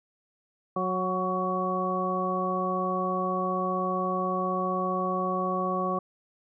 harmonic tone with a mistuned harmonic, 184.2 Hz, F#3, 7 cents flat, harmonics 1 / 2 / 3 / 4 / 6, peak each -32 / -33 / -33 / -34 / -29 dBFS, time 0.76-5.99 s, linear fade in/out 5 ms, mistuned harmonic 6, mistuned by +25 cents, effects none

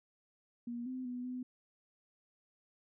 sine tone with pitch steps, 238.4 / 256.8 / 247.1 / 251.7 Hz, A#3 / C4 / B3 / B3, +39 / -32 / +1 / +33 cents, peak -38 dBFS, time 0.67-1.43 s, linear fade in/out 5 ms, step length 190 ms, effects none

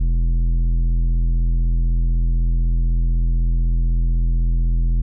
sine tone with tanh clipping, 41.99 Hz, E1, 33 cents sharp, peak -16 dBFS, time 0-5.02 s, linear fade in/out 10 ms, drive 10 dB, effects none

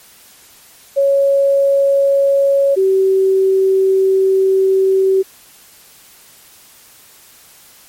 sine tone pair in turn, 554.4 / 383.1 Hz, C#5 / G4, 0 / -40 cents, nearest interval tritone, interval 640 cents, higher first, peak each -9 dBFS, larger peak neither, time 0.96-2.76 / 2.76-5.23 s, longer second, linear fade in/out 20 ms, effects white hiss -44 dBFS RMS until 7.88 s + MP3 64 kbps

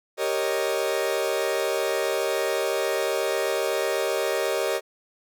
40% pulse chord, Eb dominant seventh, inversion first, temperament equal, 392 / 466.2 / 554.4 / 622.3 Hz, G4 / Bb4 / Db5 / Eb5, 0 / 0 / 0 / 0 cents, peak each -28 dBFS, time 0.17-4.81 s, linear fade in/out 50 ms, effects none

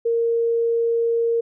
sine tone, 463.6 Hz, A#4, 10 cents flat, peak -17 dBFS, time 0.05-1.41 s, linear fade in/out 10 ms, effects none

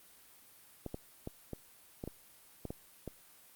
clicks, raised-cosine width 2 ms, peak -26 dBFS, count 9, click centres 0.863 / 0.944 / 1.274 / 1.533 / 2.039 / 2.076 / 2.653 / 2.705 / 3.077 s, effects white hiss -60 dBFS RMS until 3.55 s + Opus 32 kbps

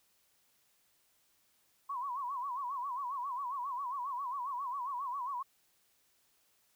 sine tone with vibrato, 1046.5 Hz, C6, in tune, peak -35 dBFS, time 1.89-5.43 s, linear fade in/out 10 ms, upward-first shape sine, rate 7.4 Hz, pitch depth 150 cents each way, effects white hiss -72 dBFS RMS until 6.75 s

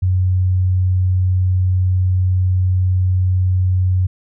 sine tone, 92.2 Hz, F#2, 6 cents flat, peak -12 dBFS, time 0.02-4.07 s, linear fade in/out 10 ms, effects none

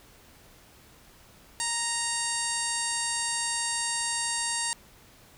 harmonic tone with a mistuned harmonic, 932.3 Hz, A#5, in tune, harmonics 1 / 2 / 3 / 4 / 5 / 6 / 7 / 8 / 9 / 10, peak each -36 / -36 / -40 / -40 / -35 / -40 / -40 / -35 / -36 / -34 dBFS, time 1.6-4.73 s, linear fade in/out 0 ms, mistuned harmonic 5, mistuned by -20 cents, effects pink hiss -55 dBFS RMS until 5.37 s

